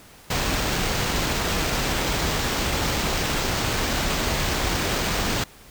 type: noise with sample-and-hold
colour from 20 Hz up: pink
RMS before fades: -24 dBFS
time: 0.3-5.44 s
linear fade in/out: 5 ms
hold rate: 11025 Hz
effects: pink hiss -48 dBFS RMS until 5.7 s